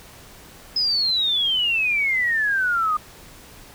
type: exponential sweep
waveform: sine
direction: down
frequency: 5130 to 1210 Hz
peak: -18 dBFS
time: 0.76-2.97 s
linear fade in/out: 5 ms
effects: pink hiss -45 dBFS RMS until 3.74 s

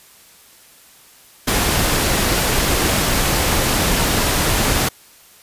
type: noise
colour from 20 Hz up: pink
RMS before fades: -17 dBFS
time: 1.47-4.89 s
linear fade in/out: 10 ms
effects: white hiss -47 dBFS RMS until 5.42 s + resampled to 32000 Hz

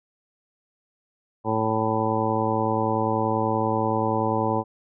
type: harmonic tone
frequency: 110.4 Hz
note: A2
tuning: 6 cents sharp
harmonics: 1 / 2 / 3 / 4 / 5 / 7 / 8 / 9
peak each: -29 / -29 / -29 / -29 / -29 / -29 / -29 / -29 dBFS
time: 1.44-4.64 s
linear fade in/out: 50 ms
effects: none

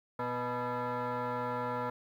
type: tone with frequency modulation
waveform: sine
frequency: 247.3 Hz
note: B3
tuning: 3 cents sharp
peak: -30 dBFS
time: 0.19-1.9 s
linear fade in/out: 5 ms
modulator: 369 Hz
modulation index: 3.2
effects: tanh soft clip ceiling -30 dBFS + 11-bit

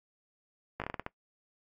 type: slowing click train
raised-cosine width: 0.5 ms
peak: -20 dBFS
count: 8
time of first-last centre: 0.8-1.064 s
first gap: 17 ms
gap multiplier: 1.26
effects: noise-tail reverb RT60 0.1 s tail -20 dB re dry + AAC 64 kbps

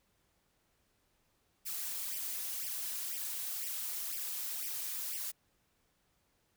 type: noise with flanger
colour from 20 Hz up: blue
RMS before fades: -39 dBFS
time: 1.65-5.32 s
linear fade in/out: 20 ms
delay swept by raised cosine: 0.36 to 4.16 ms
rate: 2 Hz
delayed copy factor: +0.95
effects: pink hiss -75 dBFS RMS until 6.56 s

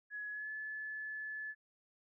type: tone with pitch glide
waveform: sine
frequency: 1686 to 1726.4 Hz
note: G#6 to A6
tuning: +26 to -33 cents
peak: -40 dBFS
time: 0.1-1.55 s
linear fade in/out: 50 ms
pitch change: +41 cents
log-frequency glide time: 0.31-0.5 s
effects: none

